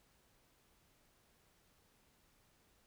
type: silence
effects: pink hiss -72 dBFS RMS until 2.86 s